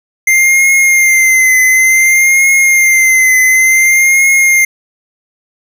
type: tone with vibrato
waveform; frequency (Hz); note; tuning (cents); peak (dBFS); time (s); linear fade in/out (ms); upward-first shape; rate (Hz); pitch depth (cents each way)
square; 2093; C7; 0; -6; 0.27-4.65; 5; triangle; 0.56; 52
effects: none